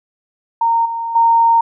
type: tone with level steps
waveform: sine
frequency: 922 Hz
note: A#5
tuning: 19 cents flat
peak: -11 / -19 / -8 dBFS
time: 0.61-1.61 s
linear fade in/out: 5 ms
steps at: 0.85 / 1.15 s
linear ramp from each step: 10 ms
effects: none